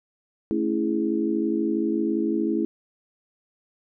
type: chord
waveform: sine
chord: A major seventh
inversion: none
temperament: equal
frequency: 220 / 277.2 / 329.6 / 415.3 Hz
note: A3 / C#4 / E4 / G#4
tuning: 0 / 0 / 0 / 0 cents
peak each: -27 / -29 / -24 / -30 dBFS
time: 0.51-2.65 s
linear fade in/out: 0 ms
effects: none